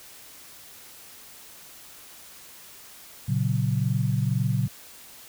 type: chord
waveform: sine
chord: F# major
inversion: first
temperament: equal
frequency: 116.54 / 138.59 / 185 Hz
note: A#2 / C#3 / F#3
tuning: 0 / 0 / 0 cents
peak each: -25 / -25 / -29 dBFS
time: 3.28-4.68 s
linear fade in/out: 10 ms
effects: white hiss -47 dBFS RMS until 5.28 s